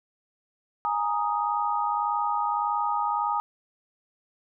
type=chord; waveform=sine; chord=Ab suspended second; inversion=none; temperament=equal; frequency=830.6 / 932.3 / 1244.5 Hz; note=Ab5 / Bb5 / Eb6; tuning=0 / 0 / 0 cents; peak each=-28 dBFS; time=0.85-3.4 s; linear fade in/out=0 ms; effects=none